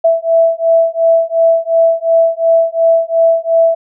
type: beating tone pair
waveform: sine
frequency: 659.3 / 662.1 Hz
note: E5 / E5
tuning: 0 / +7 cents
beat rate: 2.8 Hz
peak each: -11 dBFS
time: 0.04-3.75 s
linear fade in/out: 10 ms
effects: none